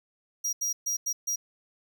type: tone bursts at uneven times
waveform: 45% pulse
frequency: 5730 Hz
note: F8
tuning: 44 cents sharp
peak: -27 dBFS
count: 5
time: 0.44-0.53 / 0.61-0.73 / 0.86-0.97 / 1.06-1.13 / 1.27-1.36 s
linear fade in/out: 10 ms
effects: none